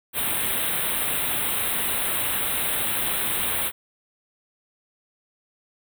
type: band-stop noise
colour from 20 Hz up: white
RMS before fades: -25 dBFS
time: 0.13-3.72 s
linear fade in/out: 50 ms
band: 3900 to 8400 Hz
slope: 96 dB/octave
effects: none